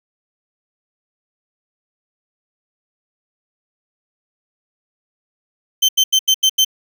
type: tone bursts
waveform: 30% pulse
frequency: 3100 Hz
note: G7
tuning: 20 cents flat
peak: -7 dBFS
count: 6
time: 5.82-6.648 s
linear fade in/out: 10 ms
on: 68 ms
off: 84 ms
effects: none